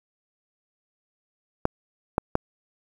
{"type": "clicks", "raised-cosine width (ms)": 1, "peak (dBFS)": -6, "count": 3, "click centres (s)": [1.654, 2.181, 2.354], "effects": ["7-bit"]}